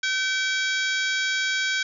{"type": "harmonic tone with a mistuned harmonic", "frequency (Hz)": 767, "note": "G5", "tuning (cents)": -38, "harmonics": [2, 3, 4, 5, 6, 7, 8, 9], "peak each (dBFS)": [-25, -29, -31, -33, -35, -36, -37, -38], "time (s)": [0.03, 1.83], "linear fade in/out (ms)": 5, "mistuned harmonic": 4, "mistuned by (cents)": 100, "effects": []}